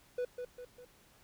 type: tone with echo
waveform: triangle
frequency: 493.9 Hz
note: B4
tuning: in tune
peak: -30 dBFS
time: 0.18-0.25 s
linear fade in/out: 5 ms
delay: 200 ms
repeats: 3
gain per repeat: -6 dB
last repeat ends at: 0.85 s
effects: pink hiss -64 dBFS RMS until 1.23 s